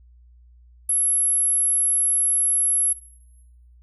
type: tone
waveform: sine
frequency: 11175 Hz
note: F9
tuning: in tune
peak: -17 dBFS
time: 0.89-2.93 s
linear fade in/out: 5 ms
effects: noise-tail reverb RT60 0.9 s tail -17 dB re dry + added 60 Hz sine -48 dBFS peak until 3.82 s